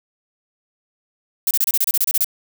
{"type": "noise bursts", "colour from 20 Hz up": "violet", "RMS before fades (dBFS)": -17, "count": 12, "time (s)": [1.47, 2.245], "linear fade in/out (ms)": 2, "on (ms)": 38, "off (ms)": 29, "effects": []}